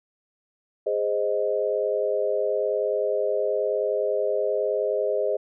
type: chord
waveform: sine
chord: Ab major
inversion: none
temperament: equal with one note detuned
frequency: 413.2 / 523.3 / 622.3 Hz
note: Ab4 / C5 / Eb5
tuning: -9 / 0 / 0 cents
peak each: -26 dBFS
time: 0.86-5.37 s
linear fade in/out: 10 ms
effects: none